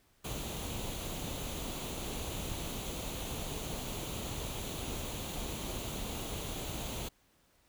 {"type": "noise with comb filter", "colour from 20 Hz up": "pink", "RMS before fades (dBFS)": -39, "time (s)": [0.24, 7.09], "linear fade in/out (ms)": 10, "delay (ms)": 0.29, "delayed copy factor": 0.55, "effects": ["pink hiss -69 dBFS RMS until 7.68 s"]}